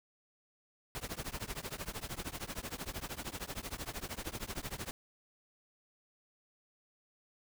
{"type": "noise with tremolo", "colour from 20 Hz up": "pink", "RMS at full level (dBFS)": -38, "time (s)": [0.95, 4.91], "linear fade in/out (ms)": 0, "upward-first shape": "triangle", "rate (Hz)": 13, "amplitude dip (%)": 100, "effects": []}